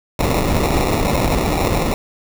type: noise with sample-and-hold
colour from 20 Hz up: pink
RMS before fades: -17 dBFS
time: 0.19-1.94 s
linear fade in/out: 2 ms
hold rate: 1575 Hz
effects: none